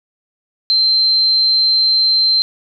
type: tone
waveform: sine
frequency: 4121 Hz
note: C8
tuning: 27 cents flat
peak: -10 dBFS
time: 0.7-2.42 s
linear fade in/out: 0 ms
effects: none